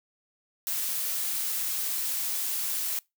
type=noise; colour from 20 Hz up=blue; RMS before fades=-30 dBFS; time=0.67-2.99 s; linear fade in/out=0 ms; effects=noise-tail reverb RT60 0.2 s tail -24 dB re dry